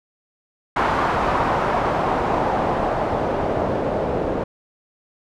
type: noise with low-pass filter sweep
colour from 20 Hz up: white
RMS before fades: -21 dBFS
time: 0.76-4.44 s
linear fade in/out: 5 ms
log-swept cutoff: 1100 to 550 Hz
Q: 1.6
effects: none